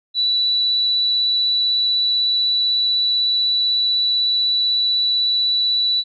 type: tone with vibrato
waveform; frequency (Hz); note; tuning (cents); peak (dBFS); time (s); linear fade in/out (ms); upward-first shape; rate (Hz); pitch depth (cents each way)
sine; 3951; B7; 0; -15; 0.14-6.04; 50; triangle; 16; 8
effects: none